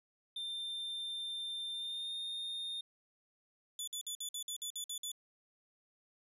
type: tone with pitch glide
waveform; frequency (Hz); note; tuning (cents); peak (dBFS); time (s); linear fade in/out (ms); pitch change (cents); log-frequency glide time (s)
triangle; 3590 to 3659; A7 to A#7; +34 to -33; -37; 0.36-2.81; 5; +33; 1.71-2.13
type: tone bursts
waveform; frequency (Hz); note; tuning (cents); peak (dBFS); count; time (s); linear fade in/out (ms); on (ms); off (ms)
20% pulse; 3471; A7; -24; -33; 10; 3.79-5.117; 2; 85; 53
effects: none